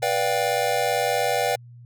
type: chord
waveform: square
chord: G dominant seventh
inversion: first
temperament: just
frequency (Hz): 490 / 588 / 705.6 / 784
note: B4 / D5 / F5 / G5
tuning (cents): -14 / +2 / +18 / 0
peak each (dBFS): -27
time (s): 0.02-1.56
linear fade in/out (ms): 10
effects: added 120 Hz sine -42 dBFS peak until 1.85 s